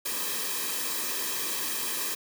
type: noise with comb filter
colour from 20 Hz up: white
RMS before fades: -31 dBFS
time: 0.05-2.15 s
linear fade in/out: 10 ms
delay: 1.4 ms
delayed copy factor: -0.7
effects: high-pass 200 Hz 12 dB/octave